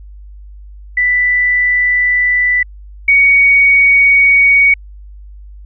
sine tone pair in turn, 1980 / 2241 Hz, B6 / C#7, +4 / +18 cents, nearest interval major second, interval 214 cents, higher second, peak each -9 / -5 dBFS, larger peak second, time 0.97-2.63 / 3.08-4.74 s, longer neither, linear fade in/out 5 ms, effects added 50 Hz sine -31 dBFS peak until 5.65 s

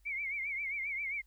sine tone with vibrato, 2217 Hz, C#7, in tune, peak -34 dBFS, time 0.05-1.22 s, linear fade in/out 20 ms, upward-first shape triangle, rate 7.5 Hz, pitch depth 120 cents each way, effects added 50 Hz sine -62 dBFS peak until 1.26 s + white hiss -75 dBFS RMS until 1.26 s

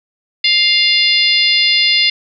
harmonic tone, 700 Hz, F5, 4 cents sharp, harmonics 3 / 4 / 5 / 6 / 7, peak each -16 / -16 / -16 / -16 / -16 dBFS, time 0.44-2.1 s, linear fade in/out 5 ms, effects none

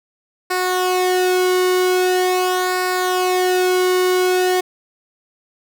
sawtooth tone with flanger, 366.3 Hz, F#4, 17 cents flat, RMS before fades -17 dBFS, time 0.5-4.61 s, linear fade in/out 10 ms, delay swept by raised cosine 0.31 to 1.2 ms, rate 0.43 Hz, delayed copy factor -0.65, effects none

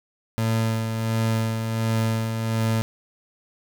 30% pulse tone with tremolo, 112.3 Hz, A2, 36 cents sharp, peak -17 dBFS, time 0.38-2.82 s, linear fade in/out 0 ms, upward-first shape sine, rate 1.4 Hz, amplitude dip 45%, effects none

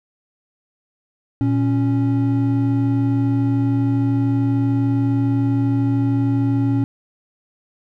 triangle tone pair together, 116.72 / 277.2 Hz, A#2 / C#4, +3 / 0 cents, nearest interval octave + minor third, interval 1497 cents, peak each -16 / -16 dBFS, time 1.41-6.84 s, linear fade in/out 0 ms, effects none

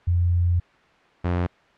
sine / sawtooth tone pair in turn, 87.31 / 88.27 Hz, F2 / F2, 0 / +19 cents, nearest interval unison, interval 19 cents, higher second, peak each -17 dBFS, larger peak neither, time 0.07-0.6 / 1.24-1.47 s, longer first, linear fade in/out 10 ms, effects white hiss -55 dBFS RMS until 1.77 s + low-pass 2000 Hz 12 dB/octave

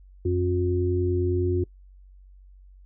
harmonic tone, 89.8 Hz, F2, 49 cents sharp, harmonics 1 / 3 / 4, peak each -24 / -32 / -24 dBFS, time 0.25-1.64 s, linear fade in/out 5 ms, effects noise-tail reverb RT60 0.1 s tail -24 dB re dry + added 47 Hz sine -47 dBFS peak until 2.85 s

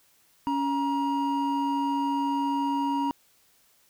triangle tone pair together, 279.2 / 948 Hz, C#4 / A#5, +13 / +29 cents, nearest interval octave + major sixth, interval 2116 cents, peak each -25 dBFS, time 0.47-3.11 s, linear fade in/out 0 ms, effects white hiss -63 dBFS RMS until 3.89 s

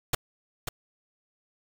pink noise with echo, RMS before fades -24 dBFS, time 0.13-0.15 s, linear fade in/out 5 ms, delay 540 ms, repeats 1, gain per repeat -8 dB, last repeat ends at 0.69 s, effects none

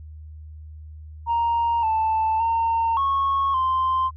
sine tone with pitch steps, 933 / 882 / 914 / 1098 / 1043 Hz, A#5 / A5 / A#5 / C#6 / C6, +1 / +4 / -34 / -17 / -6 cents, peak -17 dBFS, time 1.26-4.11 s, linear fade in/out 50 ms, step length 570 ms, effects tanh soft clip ceiling -16 dBFS + added 77 Hz sine -37 dBFS peak until 4.16 s

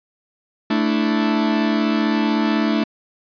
45% pulse chord, A suspended fourth, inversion none, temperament equal, 220 / 293.7 / 329.6 Hz, A3 / D4 / E4, 0 / 0 / 0 cents, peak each -19 / -21 / -24 dBFS, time 0.7-2.84 s, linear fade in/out 5 ms, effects resampled to 11025 Hz

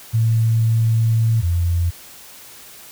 sine tone pair in turn, 113 / 86.04 Hz, A2 / F2, +47 / -25 cents, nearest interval perfect fourth, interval 472 cents, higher first, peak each -13 / -15 dBFS, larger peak first, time 0.13-1.42 / 1.42-1.91 s, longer first, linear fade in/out 20 ms, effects white hiss -41 dBFS RMS until 2.91 s

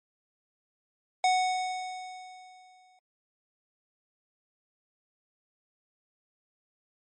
square tone with exponential decay, 740 Hz, F#5, in tune, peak -21 dBFS, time 1.24-2.99 s, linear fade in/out 2 ms, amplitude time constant 380 ms, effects MP3 32 kbps

